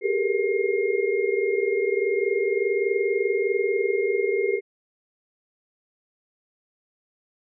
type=tone cluster; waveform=sine; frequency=387.9 / 408.2 / 449.5 / 472.9 / 2132 Hz; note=G4 / G#4 / A4 / A#4 / C7; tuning=-18 / -30 / +37 / +25 / +32 cents; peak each=-25 / -25 / -29 / -28 / -31 dBFS; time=0.01-4.61 s; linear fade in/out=50 ms; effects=none